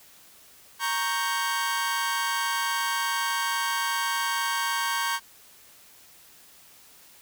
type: chord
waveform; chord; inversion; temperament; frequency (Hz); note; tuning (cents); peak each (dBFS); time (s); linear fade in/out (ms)
sawtooth; G diminished; first; equal; 932.3 / 1108.7 / 1568; Bb5 / Db6 / G6; 0 / 0 / 0; -26; 0.79-5.2; 50
effects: white hiss -53 dBFS RMS until 7.21 s